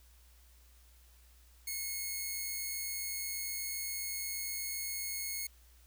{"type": "tone", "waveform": "5% pulse", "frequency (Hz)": 2179, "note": "C#7", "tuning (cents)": -30, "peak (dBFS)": -26, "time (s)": [1.67, 5.47], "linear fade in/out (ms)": 5, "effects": ["added 60 Hz sine -59 dBFS peak until 5.86 s", "white hiss -66 dBFS RMS until 5.86 s"]}